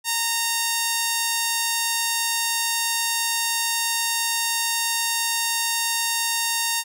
5% pulse tone, 923 Hz, A#5, 17 cents flat, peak -9 dBFS, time 0.04-6.84 s, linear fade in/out 50 ms, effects none

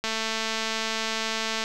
click train, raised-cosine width 0.2 ms, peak -11 dBFS, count 356, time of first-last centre 0.04-1.639 s, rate 222 Hz, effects none

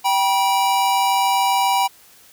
square tone pair together, 780 / 967.3 Hz, G5 / B5, -9 / -36 cents, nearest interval major third, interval 373 cents, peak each -19 dBFS, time 0.04-1.88 s, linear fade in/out 20 ms, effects white hiss -49 dBFS RMS until 2.32 s

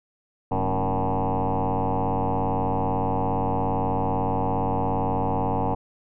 sine tone with frequency modulation, 370 Hz, F#4, in tune, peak -20 dBFS, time 0.51-5.75 s, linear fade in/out 10 ms, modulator 97.6 Hz, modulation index 5.8, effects tanh soft clip ceiling -16 dBFS

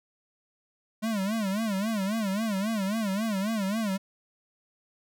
square tone with vibrato, 207.7 Hz, G#3, in tune, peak -27 dBFS, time 1.02-3.98 s, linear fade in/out 20 ms, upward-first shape sine, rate 3.7 Hz, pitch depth 160 cents each way, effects none

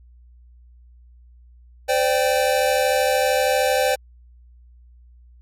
square chord, C suspended second, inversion none, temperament equal with one note detuned, 514.3 / 587.3 / 784 Hz, C5 / D5 / G5, -30 / 0 / 0 cents, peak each -21 / -23 / -23 dBFS, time 1.88-3.96 s, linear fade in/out 20 ms, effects added 60 Hz sine -46 dBFS peak until 5.41 s + AAC 48 kbps

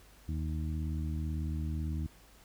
harmonic tone, 78.1 Hz, D#2, 7 cents sharp, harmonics 1 / 2 / 3 / 4, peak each -33 / -39 / -43 / -45 dBFS, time 0.28-2.07 s, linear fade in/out 10 ms, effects added 50 Hz sine -60 dBFS peak until 2.44 s + pink hiss -60 dBFS RMS until 2.44 s

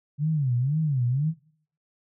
sine tone with vibrato, 138.59 Hz, C#3, in tune, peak -21 dBFS, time 0.18-1.34 s, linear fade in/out 50 ms, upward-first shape sine, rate 2 Hz, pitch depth 240 cents each way, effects noise-tail reverb RT60 0.6 s tail -21 dB re dry

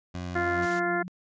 20% pulse tone, 89.2 Hz, F2, 37 cents sharp, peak -28 dBFS, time 0.14-0.66 s, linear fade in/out 10 ms
harmonic tone, 348.3 Hz, F4, 5 cents flat, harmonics 1 / 2 / 3 / 4 / 5 / 6, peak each -29 / -30 / -37 / -31 / -32 / -39 dBFS, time 0.35-1.03 s, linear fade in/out 10 ms
sine tone with tremolo, 180 Hz, F#3, 47 cents flat, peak -34 dBFS, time 0.39-1.08 s, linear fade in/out 0 ms, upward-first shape triangle, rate 6 Hz, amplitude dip 40%
white noise, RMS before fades -41 dBFS, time 0.62-0.8 s, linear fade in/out 10 ms
effects resampled to 16000 Hz

